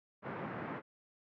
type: band-pass noise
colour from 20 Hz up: pink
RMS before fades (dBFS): -42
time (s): 0.22-0.82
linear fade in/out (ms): 50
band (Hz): 130 to 1900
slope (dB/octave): 24
effects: none